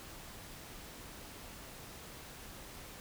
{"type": "silence", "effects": ["pink hiss -50 dBFS RMS until 3 s"]}